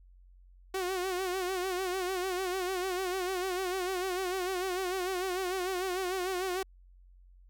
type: tone with vibrato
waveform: sawtooth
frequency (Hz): 369.6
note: F#4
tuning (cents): -2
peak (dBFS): -27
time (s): 0.74-6.63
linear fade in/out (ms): 5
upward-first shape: sine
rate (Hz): 6.7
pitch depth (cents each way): 73
effects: added 45 Hz sine -54 dBFS peak until 7.49 s